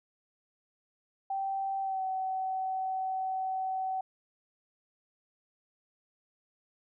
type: tone with pitch glide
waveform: sine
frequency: 778 to 757.6 Hz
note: G5 to F#5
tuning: -13 to +41 cents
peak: -30 dBFS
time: 1.3-4.01 s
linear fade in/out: 5 ms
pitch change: -46 cents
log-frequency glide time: 1.81-2.03 s
effects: none